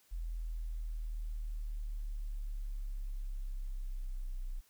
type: exponential sweep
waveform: sine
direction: down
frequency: 41.68 to 31.06 Hz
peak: -36 dBFS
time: 0.11-4.61 s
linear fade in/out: 20 ms
effects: white hiss -68 dBFS RMS until 4.69 s